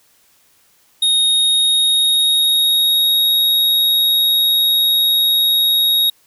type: tone with pitch glide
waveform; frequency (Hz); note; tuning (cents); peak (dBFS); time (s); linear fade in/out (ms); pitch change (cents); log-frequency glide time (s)
square; 3729 to 3770; A#7 to A#7; 0 to +19; -12; 1.02-6.1; 5; +19; 1.22-3.31
effects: white hiss -55 dBFS RMS until 6.26 s